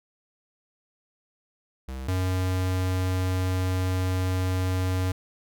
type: tone pair in turn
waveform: square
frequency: 65.41 / 92.5 Hz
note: C2 / F#2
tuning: 0 / 0 cents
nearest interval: tritone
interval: 600 cents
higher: second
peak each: -33 / -24 dBFS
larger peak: second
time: 1.88-2.08 / 2.08-5.12 s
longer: second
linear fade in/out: 5 ms
effects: none